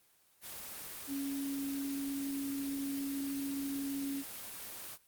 sine tone in noise, 277.2 Hz, C#4, in tune, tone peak -35 dBFS, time 1.07-4.24 s, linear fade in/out 50 ms, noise white, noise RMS -45 dBFS, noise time 0.41-4.98 s, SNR +7 dB, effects white hiss -68 dBFS RMS until 5.07 s + Opus 24 kbps

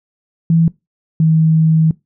sine tone pair in turn, 164.81 / 159.66 Hz, E3 / D#3, 0 / +45 cents, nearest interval minor second, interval 55 cents, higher first, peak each -8 dBFS, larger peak neither, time 0.5-0.68 / 1.2-1.91 s, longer second, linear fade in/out 2 ms, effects noise-tail reverb RT60 0.2 s tail -21 dB re dry

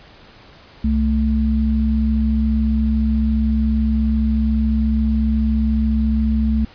sine tone pair together, 65.86 / 220 Hz, C2 / A3, +12 / 0 cents, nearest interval octave + major sixth, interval 2088 cents, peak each -17 dBFS, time 0.84-6.65 s, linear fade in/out 5 ms, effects pink hiss -45 dBFS RMS until 6.74 s + resampled to 11025 Hz

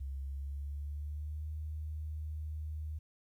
sine tone with pitch glide, 68.1 to 76.88 Hz, C#2 to D#2, -30 to -20 cents, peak -37 dBFS, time 0-2.99 s, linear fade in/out 10 ms, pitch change +210 cents, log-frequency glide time 0.2-1.5 s, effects 12-bit

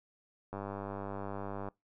click train, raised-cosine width 1 ms, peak -26 dBFS, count 116, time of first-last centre 0.53-1.686 s, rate 99.5 Hz, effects noise-tail reverb RT60 0.2 s tail -24 dB re dry

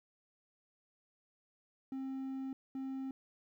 triangle tone bursts at uneven times, 266.2 Hz, C4, 30 cents sharp, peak -36 dBFS, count 2, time 1.92-2.53 / 2.75-3.11 s, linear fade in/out 2 ms, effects 13-bit

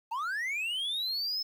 triangle linear sweep, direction up, 860 to 5280 Hz, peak -29 dBFS, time 0.11-1.43 s, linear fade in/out 10 ms, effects 10-bit

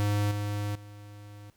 square tone with level steps, 103.2 Hz, G#2, 10 cents flat, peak -25 / -30 / -45 dBFS, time 0-1.5 s, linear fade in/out 0 ms, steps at 0.31 / 0.75 s, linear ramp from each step 5 ms, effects pink hiss -68 dBFS RMS until 1.56 s

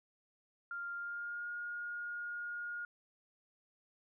sine tone with pitch glide, 1396.9 to 1427.9 Hz, F6 to F6, 0 to +38 cents, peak -39 dBFS, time 0.71-2.85 s, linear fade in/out 2 ms, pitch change +38 cents, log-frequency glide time 0.95-1.49 s, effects none

